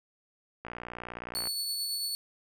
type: click train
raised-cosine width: 0.5 ms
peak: -24 dBFS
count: 50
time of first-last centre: 0.65-1.472 s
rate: 59.6 Hz
type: tone with tremolo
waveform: sawtooth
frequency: 4435 Hz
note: C#8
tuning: in tune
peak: -27 dBFS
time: 1.35-2.15 s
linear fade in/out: 0 ms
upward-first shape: triangle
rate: 9 Hz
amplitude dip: 30%
effects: none